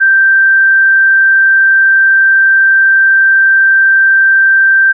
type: tone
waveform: sine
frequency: 1568 Hz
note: G6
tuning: in tune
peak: -4 dBFS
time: 0-4.93 s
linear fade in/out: 20 ms
effects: none